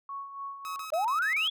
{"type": "tone with tremolo", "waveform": "sine", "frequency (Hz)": 1108.7, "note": "C#6", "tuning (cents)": 0, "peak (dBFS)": -34, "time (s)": [0.09, 0.85], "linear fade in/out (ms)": 2, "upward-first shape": "sine", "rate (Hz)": 3.5, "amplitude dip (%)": 60}
{"type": "tone bursts", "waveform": "sawtooth", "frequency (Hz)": 1278, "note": "D#6", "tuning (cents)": 46, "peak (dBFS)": -34, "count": 6, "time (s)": [0.65, 1.475], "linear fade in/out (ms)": 0, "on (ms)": 110, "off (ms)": 33}
{"type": "exponential sweep", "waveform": "sine", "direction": "up", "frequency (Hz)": [592, 3478], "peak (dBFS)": -25, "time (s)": [0.92, 1.5], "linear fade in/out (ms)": 10}
{"effects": []}